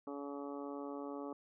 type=harmonic tone; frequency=141.9 Hz; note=C#3; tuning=41 cents sharp; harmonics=2 / 3 / 4 / 5 / 6 / 7 / 8 / 9; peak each=-44 / -47 / -49 / -55 / -52 / -63 / -52 / -60 dBFS; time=0.07-1.33 s; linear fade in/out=2 ms; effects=none